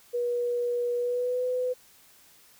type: tone with pitch glide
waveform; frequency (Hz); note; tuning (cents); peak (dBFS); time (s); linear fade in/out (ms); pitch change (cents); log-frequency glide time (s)
sine; 483.2 to 502.3; B4 to B4; -38 to +29; -25; 0.13-1.74; 20; +67; 0.96-1.45
effects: white hiss -57 dBFS RMS until 2.59 s